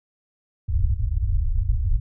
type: low-pass noise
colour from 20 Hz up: pink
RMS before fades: -21 dBFS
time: 0.68-2 s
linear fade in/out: 10 ms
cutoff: 110 Hz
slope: 96 dB/octave
effects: none